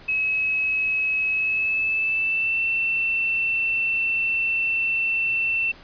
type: tone with pitch glide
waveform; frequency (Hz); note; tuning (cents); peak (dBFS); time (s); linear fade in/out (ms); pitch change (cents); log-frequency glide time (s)
sine; 2567 to 2685; E7 to E7; -47 to +31; -20; 0.08-5.72; 10; +78; 1.3-2.64
effects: pink hiss -47 dBFS RMS until 5.83 s + resampled to 11025 Hz